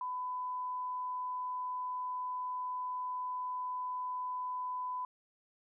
sine tone, 1002 Hz, B5, 25 cents sharp, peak -35 dBFS, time 0.01-5.05 s, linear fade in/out 2 ms, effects none

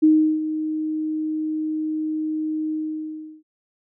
sine tone with ADSR envelope, 311.1 Hz, D#4, in tune, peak -10 dBFS, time 0.02-3.43 s, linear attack 18 ms, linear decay 360 ms, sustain -12 dB, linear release 710 ms, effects none

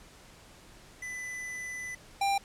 square tone pair in turn, 2000 / 793.7 Hz, B6 / G5, +21 / +21 cents, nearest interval octave + major third, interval 1600 cents, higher first, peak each -37 / -26 dBFS, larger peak second, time 1.02-1.95 / 2.21-2.38 s, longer first, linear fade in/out 5 ms, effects pink hiss -54 dBFS RMS until 2.44 s + low-pass 10000 Hz 12 dB/octave

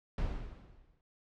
brown noise with exponential decay, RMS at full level -31 dBFS, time 0.18-1.01 s, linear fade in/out 2 ms, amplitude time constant 180 ms, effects low-pass 4000 Hz 12 dB/octave

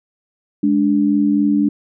sine tone pair together, 207.9 / 291.7 Hz, G#3 / D4, +2 / -12 cents, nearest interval tritone, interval 586 cents, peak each -16 / -14 dBFS, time 0.63-1.69 s, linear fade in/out 5 ms, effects none

